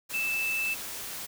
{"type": "tone in noise", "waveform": "sine", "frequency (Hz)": 2637, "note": "E7", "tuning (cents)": 0, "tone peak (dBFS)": -27, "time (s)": [0.13, 0.75], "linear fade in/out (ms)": 20, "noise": "white", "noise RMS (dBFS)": -38, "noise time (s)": [0.09, 1.27], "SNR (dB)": 8, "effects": []}